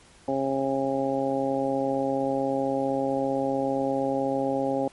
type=harmonic tone; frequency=135.6 Hz; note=C#3; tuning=38 cents flat; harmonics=1 / 2 / 3 / 4 / 5 / 6; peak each=-39 / -28 / -32 / -27 / -35 / -31 dBFS; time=0.28-4.88 s; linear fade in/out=2 ms; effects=pink hiss -54 dBFS RMS until 4.92 s + MP3 48 kbps